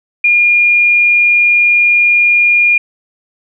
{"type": "tone", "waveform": "sine", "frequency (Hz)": 2420, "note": "D#7", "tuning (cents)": -49, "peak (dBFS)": -6, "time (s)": [0.24, 2.78], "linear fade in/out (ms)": 5, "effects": []}